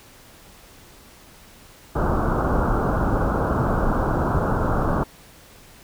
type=low-pass noise; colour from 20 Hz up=pink; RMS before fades=-21 dBFS; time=1.95-5.04 s; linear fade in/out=10 ms; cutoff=1500 Hz; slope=96 dB/octave; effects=pink hiss -48 dBFS RMS until 5.83 s